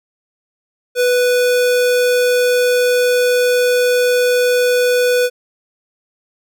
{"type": "tone", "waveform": "square", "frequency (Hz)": 493.9, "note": "B4", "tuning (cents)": 0, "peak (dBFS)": -12, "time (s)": [0.95, 5.3], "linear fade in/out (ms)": 50, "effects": []}